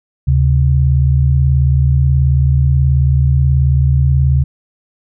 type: tone pair together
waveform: sine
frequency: 74.87 / 133.4 Hz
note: D2 / C3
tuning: +34 / +34 cents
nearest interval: minor seventh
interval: 1000 cents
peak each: -11 dBFS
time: 0.27-4.44 s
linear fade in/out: 10 ms
effects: none